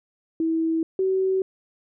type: tone pair in turn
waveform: sine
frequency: 324.8 / 379.4 Hz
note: E4 / F#4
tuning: -26 / +43 cents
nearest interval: minor third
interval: 269 cents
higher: second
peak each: -20 / -19 dBFS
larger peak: second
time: 0.4-0.83 / 0.99-1.42 s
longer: neither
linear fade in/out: 2 ms
effects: none